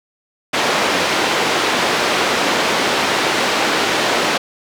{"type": "band-pass noise", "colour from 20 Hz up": "pink", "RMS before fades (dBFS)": -17, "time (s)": [0.53, 4.38], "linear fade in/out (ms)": 10, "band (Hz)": [350, 4500], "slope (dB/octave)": 12, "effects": []}